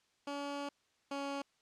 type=tone pair in turn; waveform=15% pulse; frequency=284.3 / 279.3 Hz; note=C#4 / C#4; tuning=+44 / +13 cents; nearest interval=unison; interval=31 cents; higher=first; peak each=-32 / -31 dBFS; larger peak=second; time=0.27-0.69 / 1.11-1.42 s; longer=first; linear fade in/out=5 ms; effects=white hiss -74 dBFS RMS until 1.61 s + low-pass 6000 Hz 12 dB/octave